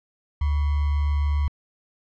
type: tone with sample-and-hold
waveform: sine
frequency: 73.1 Hz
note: D2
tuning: 7 cents flat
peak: -19 dBFS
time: 0.41-1.48 s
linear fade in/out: 5 ms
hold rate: 1050 Hz
effects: low-pass 3000 Hz 12 dB/octave